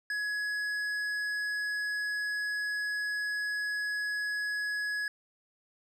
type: tone with tanh clipping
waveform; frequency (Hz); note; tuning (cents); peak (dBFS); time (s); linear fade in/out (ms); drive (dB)
sine; 1681; G#6; +20; -32; 0.1-5.08; 2; 10
effects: none